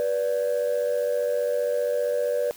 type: tone pair together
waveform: sine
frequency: 487.8 / 583 Hz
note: B4 / D5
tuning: -21 / -13 cents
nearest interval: minor third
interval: 308 cents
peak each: -23 dBFS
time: 0-2.51 s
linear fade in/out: 0 ms
effects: tanh soft clip ceiling -18 dBFS + white hiss -47 dBFS RMS until 2.56 s